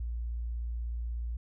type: tone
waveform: sine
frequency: 58.27 Hz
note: A#1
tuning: in tune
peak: -32 dBFS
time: 0-1.37 s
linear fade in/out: 5 ms
effects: none